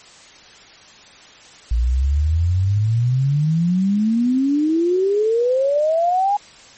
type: exponential sweep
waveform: sine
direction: up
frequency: 55.9 to 830.6 Hz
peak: -14 dBFS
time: 1.71-6.37 s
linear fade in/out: 5 ms
effects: white hiss -44 dBFS RMS until 6.77 s + MP3 32 kbps